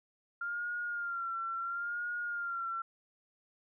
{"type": "tone with vibrato", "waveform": "sine", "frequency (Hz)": 1392, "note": "F6", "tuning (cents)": -6, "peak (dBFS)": -34, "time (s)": [0.41, 2.82], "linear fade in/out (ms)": 5, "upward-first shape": "sine", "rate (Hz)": 0.73, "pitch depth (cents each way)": 54, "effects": []}